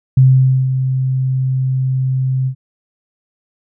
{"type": "tone with ADSR envelope", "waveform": "sine", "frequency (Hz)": 130.81, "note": "C3", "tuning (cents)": 0, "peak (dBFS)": -4, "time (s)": [0.17, 2.55], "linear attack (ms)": 5, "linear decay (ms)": 500, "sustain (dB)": -9, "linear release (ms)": 82, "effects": []}